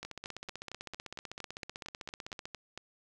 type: two click trains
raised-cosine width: 0.2 ms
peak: -24 / -24 dBFS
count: 39 / 13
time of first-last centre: 0.05-2.455 / 0.03-2.776 s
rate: 15.8 / 4.37 Hz
effects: none